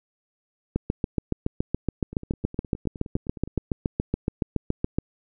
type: two click trains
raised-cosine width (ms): 3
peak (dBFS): -24 / -10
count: 15 / 31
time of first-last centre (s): 2.13-3.579 / 0.76-4.985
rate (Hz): 9.66 / 7.1
effects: none

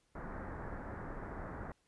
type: low-pass noise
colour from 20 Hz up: pink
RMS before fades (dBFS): -44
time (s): 0.15-1.72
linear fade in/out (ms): 2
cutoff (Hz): 1800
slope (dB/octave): 48
effects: pink hiss -75 dBFS RMS until 1.87 s + resampled to 24000 Hz

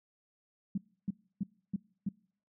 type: tone bursts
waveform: sine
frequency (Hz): 196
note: G3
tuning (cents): 0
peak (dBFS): -29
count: 5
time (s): 0.75-2.09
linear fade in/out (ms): 5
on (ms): 28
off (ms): 300
effects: noise-tail reverb RT60 0.6 s tail -26 dB re dry

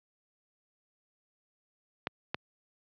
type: clicks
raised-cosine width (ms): 0.3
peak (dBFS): -14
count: 2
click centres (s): 2.071 / 2.345
effects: high-pass 100 Hz 12 dB/octave + low-pass 4000 Hz 12 dB/octave

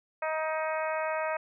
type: harmonic tone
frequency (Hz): 314.6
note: D#4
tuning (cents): +19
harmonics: 2 / 3 / 4 / 5 / 6 / 7 / 8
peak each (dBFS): -31 / -35 / -37 / -39 / -41 / -42 / -43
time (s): 0.22-1.37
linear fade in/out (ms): 5
effects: none

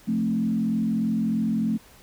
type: tone with frequency modulation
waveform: sine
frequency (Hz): 220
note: A3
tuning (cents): 0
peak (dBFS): -21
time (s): 0.07-1.78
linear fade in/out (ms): 20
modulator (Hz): 43.2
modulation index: 0.88
effects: pink hiss -52 dBFS RMS until 2.02 s

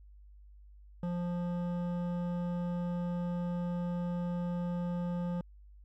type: tone with hard clipping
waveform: sine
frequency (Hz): 175.3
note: F3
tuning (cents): +7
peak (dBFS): -34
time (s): 1.03-5.41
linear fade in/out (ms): 2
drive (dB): 12
effects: added 50 Hz sine -52 dBFS peak until 5.84 s

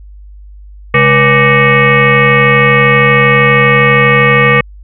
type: tone with frequency modulation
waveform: sine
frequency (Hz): 1174.7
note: D6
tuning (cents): 0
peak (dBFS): -4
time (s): 0.94-4.61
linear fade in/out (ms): 5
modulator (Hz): 346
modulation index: 3.6
effects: added 50 Hz sine -30 dBFS peak until 4.83 s

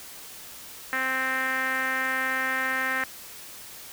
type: tone with low-pass filter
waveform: 5% pulse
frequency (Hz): 261.6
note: C4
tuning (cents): 0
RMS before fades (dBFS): -27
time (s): 0.93-3.04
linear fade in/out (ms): 0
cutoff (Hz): 1800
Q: 4.5
effects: white hiss -43 dBFS RMS until 3.92 s

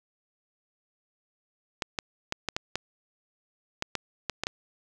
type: clicks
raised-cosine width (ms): 0.2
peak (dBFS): -11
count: 11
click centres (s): 1.822 / 1.988 / 2.324 / 2.487 / 2.565 / 2.756 / 3.824 / 3.953 / 4.297 / 4.436 / 4.469
effects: none

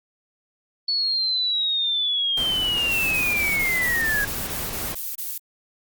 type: linear sweep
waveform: sine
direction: down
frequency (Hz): 4435 to 1632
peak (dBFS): -20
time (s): 0.88-4.25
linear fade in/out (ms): 5
type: noise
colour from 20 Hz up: pink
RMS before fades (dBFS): -32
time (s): 2.37-4.95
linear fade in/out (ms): 5
type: noise bursts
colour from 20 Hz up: violet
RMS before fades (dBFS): -30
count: 11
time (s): 2.91-5.38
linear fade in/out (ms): 5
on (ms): 200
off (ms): 27
effects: Opus 48 kbps

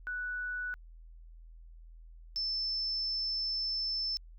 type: tone pair in turn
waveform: sine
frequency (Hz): 1480 / 5286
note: F#6 / E8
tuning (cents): 0 / +4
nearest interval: octave + minor seventh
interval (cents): 2204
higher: second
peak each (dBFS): -34 / -31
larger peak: second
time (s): 0.07-0.74 / 2.36-4.17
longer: second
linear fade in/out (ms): 0
effects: added 41 Hz sine -49 dBFS peak until 4.38 s

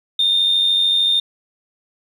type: tone with amplitude modulation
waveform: sine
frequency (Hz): 3634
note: A#7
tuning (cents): -45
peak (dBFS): -10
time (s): 0.19-1.2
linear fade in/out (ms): 5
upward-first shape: sine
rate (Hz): 93.4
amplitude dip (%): 45
effects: tanh soft clip ceiling -9 dBFS + 8-bit

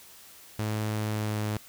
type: tone with pitch glide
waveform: sawtooth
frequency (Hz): 107.5 to 106.33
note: A2 to G#2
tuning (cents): -40 to +41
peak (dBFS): -24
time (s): 0.59-1.57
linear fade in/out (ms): 0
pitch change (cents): -19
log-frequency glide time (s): 0.96-1.44
effects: white hiss -51 dBFS RMS until 1.68 s

